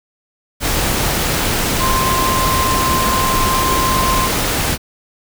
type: tone in noise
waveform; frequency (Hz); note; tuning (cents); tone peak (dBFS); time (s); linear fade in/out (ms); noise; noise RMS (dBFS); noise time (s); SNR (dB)
sine; 1046.5; C6; 0; -16; 1.78-4.3; 50; pink; -17; 0.6-4.78; -2
effects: none